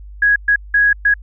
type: tone bursts at uneven times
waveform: sine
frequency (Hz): 1661.2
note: G#6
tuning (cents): 0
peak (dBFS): -9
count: 4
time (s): 0.22-0.36 / 0.48-0.56 / 0.74-0.93 / 1.05-1.14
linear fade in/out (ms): 5
effects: added 50 Hz sine -32 dBFS peak until 1.22 s